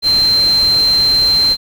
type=tone in noise; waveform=sine; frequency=4130 Hz; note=C8; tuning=23 cents flat; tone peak=-9 dBFS; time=0.02-1.57 s; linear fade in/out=50 ms; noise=pink; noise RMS=-26 dBFS; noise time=0.02-1.57 s; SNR=+14 dB; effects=none